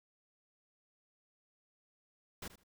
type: noise with echo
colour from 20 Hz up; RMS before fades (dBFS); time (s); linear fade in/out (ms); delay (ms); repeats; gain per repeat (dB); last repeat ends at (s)
pink; -44; 2.42-2.48; 5; 78; 2; -14; 2.636
effects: none